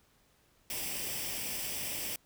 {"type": "noise with comb filter", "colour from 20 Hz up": "white", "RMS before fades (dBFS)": -37, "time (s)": [0.7, 2.16], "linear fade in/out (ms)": 2, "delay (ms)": 0.37, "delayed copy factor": 0.6, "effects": ["pink hiss -68 dBFS RMS until 2.25 s"]}